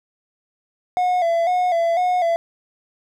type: tone with vibrato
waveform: triangle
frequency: 698.5 Hz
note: F5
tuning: in tune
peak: -14 dBFS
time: 0.97-2.36 s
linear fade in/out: 0 ms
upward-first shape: square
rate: 2 Hz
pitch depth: 65 cents each way
effects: none